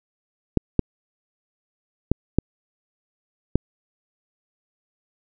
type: clicks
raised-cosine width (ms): 3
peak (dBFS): -3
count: 5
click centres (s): 0.573 / 0.793 / 2.116 / 2.386 / 3.556
effects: none